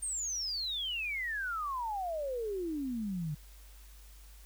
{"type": "exponential sweep", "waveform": "sine", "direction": "down", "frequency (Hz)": [8870, 144.6], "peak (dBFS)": -33, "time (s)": [0.02, 3.35], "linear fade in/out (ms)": 10, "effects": ["added 50 Hz sine -51 dBFS peak until 4.45 s", "white hiss -60 dBFS RMS until 4.45 s"]}